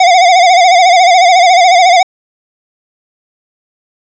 square tone with vibrato, 720 Hz, F#5, 47 cents flat, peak -4 dBFS, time 0-2.03 s, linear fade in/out 5 ms, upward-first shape sine, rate 14 Hz, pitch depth 92 cents each way, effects resampled to 16000 Hz + 7-bit

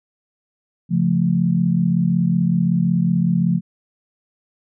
sine chord, Db augmented, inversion none, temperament equal, 138.59 / 174.61 / 220 Hz, Db3 / F3 / A3, 0 / 0 / 0 cents, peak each -22 / -16 / -22 dBFS, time 0.89-3.61 s, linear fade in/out 50 ms, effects none

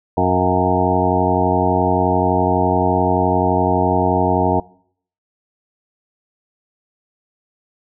harmonic tone with a mistuned harmonic, 91.7 Hz, F#2, 15 cents flat, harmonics 1 / 2 / 3 / 4 / 5 / 7 / 8 / 9 / 10, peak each -22 / -22 / -22 / -22 / -22 / -22 / -22 / -22 / -22 dBFS, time 0.17-4.6 s, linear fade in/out 5 ms, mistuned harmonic 8, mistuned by -30 cents, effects noise-tail reverb RT60 0.6 s tail -22 dB re dry

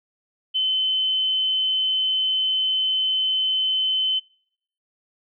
sine tone, 3055 Hz, G7, 45 cents flat, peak -19 dBFS, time 0.54-4.2 s, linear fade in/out 20 ms, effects noise-tail reverb RT60 0.7 s tail -26 dB re dry

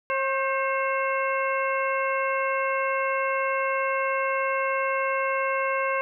harmonic tone with a mistuned harmonic, 538 Hz, C5, 48 cents sharp, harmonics 1 / 2 / 3 / 4 / 5, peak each -27 / -27 / -31 / -32 / -34 dBFS, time 0.1-6.01 s, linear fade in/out 0 ms, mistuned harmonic 3, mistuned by -47 cents, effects none

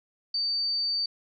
sine tone, 4599 Hz, D8, 37 cents flat, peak -25 dBFS, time 0.34-1.06 s, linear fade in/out 5 ms, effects none

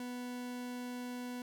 40% pulse tone, 246.9 Hz, B3, in tune, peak -39 dBFS, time 0-1.42 s, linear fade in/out 2 ms, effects none

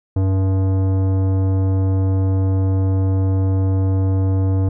sine tone with tanh clipping, 95.4 Hz, G2, 47 cents flat, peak -16 dBFS, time 0.16-4.69 s, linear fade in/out 5 ms, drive 15 dB, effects none

